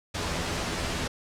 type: noise with comb filter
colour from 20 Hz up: pink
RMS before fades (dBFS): -30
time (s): 0.14-1.08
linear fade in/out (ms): 10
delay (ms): 12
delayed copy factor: +0.5
effects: low-pass 7000 Hz 12 dB/octave